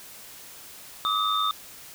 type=tone cluster; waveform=sine; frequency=1167 / 1268 / 3616 Hz; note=D6 / D#6 / A7; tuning=-11 / +32 / +47 cents; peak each=-27 / -26 / -27 dBFS; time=1.05-1.51 s; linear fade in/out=0 ms; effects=white hiss -45 dBFS RMS until 1.94 s